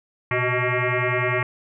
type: tone with frequency modulation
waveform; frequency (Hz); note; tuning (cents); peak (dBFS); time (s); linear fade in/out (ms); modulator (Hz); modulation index
sine; 880; A5; 0; -19; 0.31-1.43; 2; 250; 5.8
effects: none